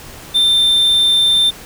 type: tone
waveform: triangle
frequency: 3578 Hz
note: A7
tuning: 28 cents sharp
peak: -8 dBFS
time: 0.34-1.51 s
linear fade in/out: 20 ms
effects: pink hiss -35 dBFS RMS until 1.65 s